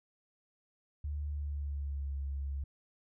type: tone with pitch glide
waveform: sine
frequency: 73.42 to 69.3 Hz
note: D2 to C#2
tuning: 0 to 0 cents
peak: -34 dBFS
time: 1.04-2.64 s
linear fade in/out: 5 ms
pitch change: -100 cents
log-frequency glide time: 1.28-2.14 s
effects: none